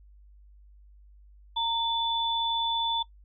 sine tone pair together, 923 / 3485 Hz, A#5 / A7, -17 / -17 cents, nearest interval octave + major seventh, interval 2300 cents, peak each -28 dBFS, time 1.56-3.03 s, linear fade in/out 10 ms, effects noise-tail reverb RT60 0.1 s tail -20 dB re dry + added 50 Hz sine -51 dBFS peak until 3.24 s

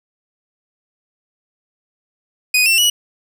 sawtooth tone with pitch steps, 2489 / 2699 / 2926 Hz, D#7 / E7 / F#7, 0 / +40 / -20 cents, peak -8 dBFS, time 2.54-2.9 s, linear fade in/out 5 ms, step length 120 ms, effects none

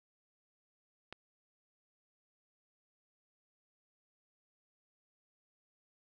click, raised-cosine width 0.3 ms, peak -28 dBFS, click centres 1.126 s, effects none

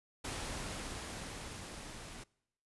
pink noise with level ramp, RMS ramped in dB -40 to -49 dBFS, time 0.24-2.24 s, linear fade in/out 10 ms, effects noise-tail reverb RT60 0.8 s tail -25 dB re dry + resampled to 24000 Hz

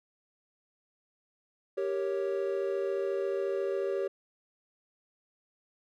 triangle chord, G diminished, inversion none, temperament equal, 392 / 466.2 / 554.4 Hz, G4 / Bb4 / Db5, 0 / 0 / 0 cents, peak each -29 / -35 / -32 dBFS, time 1.77-4.08 s, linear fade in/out 10 ms, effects none

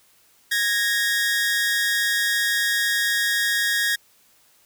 sawtooth tone pair together, 1655.3 / 1858 Hz, G#6 / A#6, -6 / -6 cents, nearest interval major second, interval 200 cents, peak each -19 dBFS, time 0.51-3.96 s, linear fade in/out 10 ms, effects white hiss -58 dBFS RMS until 4.65 s

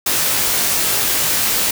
white noise with comb filter, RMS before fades -17 dBFS, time 0.06-1.71 s, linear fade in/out 5 ms, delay 18 ms, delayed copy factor +0.65, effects none

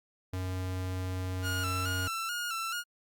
square tone, 92.5 Hz, F#2, in tune, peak -33 dBFS, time 0.33-2.08 s, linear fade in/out 5 ms
sawtooth tone with vibrato, 1384 Hz, F6, 16 cents flat, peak -29 dBFS, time 1.42-2.84 s, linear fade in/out 50 ms, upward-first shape square, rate 2.3 Hz, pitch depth 58 cents each way
effects Opus 48 kbps

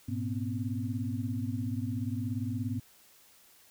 sine tone cluster, 104 / 121 / 242.9 / 263.4 Hz, G#2 / B2 / B3 / C4, +3 / -35 / -29 / +12 cents, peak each -34 / -39 / -36 / -38 dBFS, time 0.08-2.8 s, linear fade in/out 10 ms, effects white hiss -60 dBFS RMS until 3.7 s

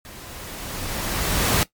pink noise with level ramp, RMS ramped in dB -41 to -18 dBFS, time 0.05-1.63 s, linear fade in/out 0 ms, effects noise-tail reverb RT60 0.1 s tail -17 dB re dry + MP3 96 kbps

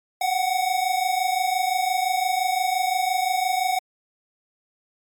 square tone pair together, 730.2 / 756 Hz, F#5 / F#5, -23 / +37 cents, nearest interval minor second, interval 60 cents, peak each -24 dBFS, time 0.21-3.79 s, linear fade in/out 5 ms, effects MP3 96 kbps

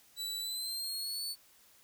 sawtooth tone with pitch glide, 3951 to 4461 Hz, B7 to C#8, 0 to +10 cents, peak -33 dBFS, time 0.16-1.36 s, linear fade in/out 50 ms, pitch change +210 cents, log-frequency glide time 0.4-1.23 s, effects white hiss -63 dBFS RMS until 1.83 s

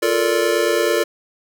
square chord, Bb major seventh, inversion second, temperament just, 349.6 / 437 / 466.2 / 582.7 Hz, F4 / A4 / Bb4 / D5, +2 / -12 / 0 / -14 cents, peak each -22 dBFS, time 0.02-1.04 s, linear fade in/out 10 ms, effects none

